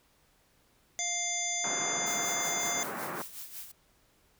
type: harmonic tone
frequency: 698.5 Hz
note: F5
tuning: in tune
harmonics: 1 / 3 / 5 / 7 / 9 / 10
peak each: -40 / -37 / -40 / -45 / -34 / -35 dBFS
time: 0.99-2.83 s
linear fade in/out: 0 ms
type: band-pass noise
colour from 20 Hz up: white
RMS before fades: -38 dBFS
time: 1.64-3.22 s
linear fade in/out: 2 ms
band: 140 to 1600 Hz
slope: 24 dB/octave
type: noise with tremolo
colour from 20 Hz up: blue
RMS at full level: -41 dBFS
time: 2.06-3.72 s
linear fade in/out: 10 ms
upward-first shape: sine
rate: 5.4 Hz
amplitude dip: 65%
effects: pink hiss -67 dBFS RMS until 4.39 s